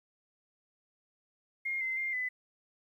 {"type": "tone with pitch steps", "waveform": "sine", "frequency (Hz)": [2131, 2067, 2108, 2007], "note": ["C7", "C7", "C7", "B6"], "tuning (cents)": [31, -22, 12, 27], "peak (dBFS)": -31, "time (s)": [1.65, 2.29], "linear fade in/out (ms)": 10, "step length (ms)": 160, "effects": ["11-bit"]}